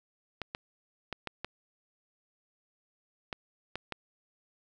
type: clicks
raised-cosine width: 0.3 ms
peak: -19 dBFS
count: 8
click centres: 0.417 / 0.549 / 1.127 / 1.273 / 1.446 / 3.328 / 3.756 / 3.923 s
effects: none